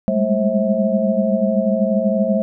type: tone cluster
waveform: sine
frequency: 197.8 / 205.8 / 218.4 / 531 / 650 Hz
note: G3 / G#3 / A3 / C5 / E5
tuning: +16 / -16 / -13 / +25 / -24 cents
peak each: -21 dBFS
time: 0.08-2.42 s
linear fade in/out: 0 ms
effects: none